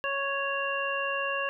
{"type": "harmonic tone", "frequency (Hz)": 554.4, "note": "C#5", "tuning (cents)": 0, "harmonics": [1, 2, 3, 5], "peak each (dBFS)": [-33, -33, -33, -33], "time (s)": [0.04, 1.49], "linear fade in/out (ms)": 0, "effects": []}